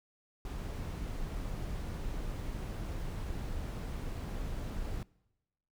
brown noise, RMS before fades -38 dBFS, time 0.45-5.03 s, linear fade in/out 2 ms, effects noise-tail reverb RT60 1.0 s tail -24 dB re dry

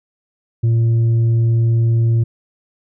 triangle tone with tanh clipping, 115.1 Hz, A#2, 22 cents flat, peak -12 dBFS, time 0.63-2.24 s, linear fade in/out 10 ms, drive 8 dB, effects none

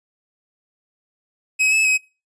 45% pulse tone with pitch steps, 2547 / 2598 / 2538 Hz, D#7 / E7 / D#7, +40 / -26 / +34 cents, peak -14 dBFS, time 1.59-1.98 s, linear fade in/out 20 ms, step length 130 ms, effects noise-tail reverb RT60 0.3 s tail -23 dB re dry + resampled to 22050 Hz

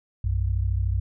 sine tone pair together, 61.3 / 94.79 Hz, B1 / F#2, -12 / +42 cents, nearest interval minor sixth, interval 754 cents, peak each -24 dBFS, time 0.24-1 s, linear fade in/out 5 ms, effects none

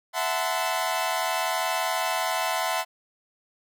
sawtooth chord, F# half-diminished seventh, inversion third, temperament equal with one note detuned, 659.3 / 740 / 880 / 1025 Hz, E5 / F#5 / A5 / C6, 0 / 0 / 0 / -36 cents, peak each -26 / -26 / -28 / -26 dBFS, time 0.13-2.85 s, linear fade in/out 50 ms, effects none

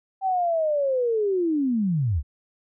sine linear sweep, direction down, 780 to 61.7 Hz, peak -20 dBFS, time 0.21-2.23 s, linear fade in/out 50 ms, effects none

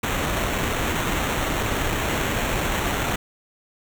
pink noise with sample-and-hold, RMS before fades -24 dBFS, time 0.03-3.16 s, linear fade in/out 5 ms, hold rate 4900 Hz, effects none

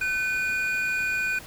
triangle tone pair together, 1518 / 2451 Hz, F#6 / D#7, +44 / -27 cents, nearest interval minor sixth, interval 829 cents, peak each -25 dBFS, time 0.01-1.39 s, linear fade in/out 5 ms, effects pink hiss -44 dBFS RMS until 1.46 s

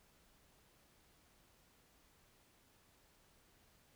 silence, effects pink hiss -70 dBFS RMS until 3.95 s

